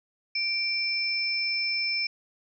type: tone pair together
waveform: sine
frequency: 2349 / 5273 Hz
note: D7 / E8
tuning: 0 / 0 cents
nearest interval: octave + major second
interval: 1400 cents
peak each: -28 / -28 dBFS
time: 0.35-2.07 s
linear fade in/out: 5 ms
effects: none